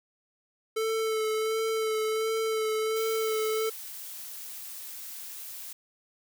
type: tone with vibrato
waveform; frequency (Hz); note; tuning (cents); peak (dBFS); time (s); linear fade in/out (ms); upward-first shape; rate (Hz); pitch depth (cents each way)
square; 440; A4; 0; -27; 0.76-3.7; 10; sine; 1.4; 20
type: noise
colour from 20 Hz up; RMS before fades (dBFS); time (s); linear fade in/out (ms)
blue; -41; 2.96-5.73; 5
effects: none